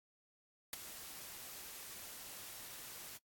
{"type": "noise with ADSR envelope", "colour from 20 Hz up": "white", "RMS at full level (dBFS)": -38, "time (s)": [0.73, 3.18], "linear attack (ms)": 3, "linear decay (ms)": 14, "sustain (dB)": -12, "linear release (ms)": 16, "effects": ["noise-tail reverb RT60 0.1 s tail -21 dB re dry", "AAC 64 kbps"]}